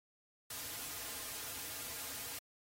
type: noise with comb filter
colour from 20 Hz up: white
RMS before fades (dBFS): -44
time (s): 0.5-2.39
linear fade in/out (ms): 5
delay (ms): 5.3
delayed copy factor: -0.65
effects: AAC 48 kbps